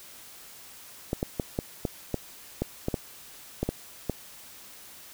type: clicks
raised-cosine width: 2 ms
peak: -13 dBFS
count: 12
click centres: 1.131 / 1.229 / 1.398 / 1.589 / 1.852 / 2.143 / 2.62 / 2.884 / 2.942 / 3.63 / 3.69 / 4.097 s
effects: white hiss -48 dBFS RMS until 5.13 s